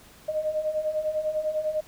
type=beating tone pair; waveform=sine; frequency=610 / 620 Hz; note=D#5 / D#5; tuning=-34 / -6 cents; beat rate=10 Hz; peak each=-31 / -26 dBFS; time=0.28-1.81 s; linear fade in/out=10 ms; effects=pink hiss -52 dBFS RMS until 1.87 s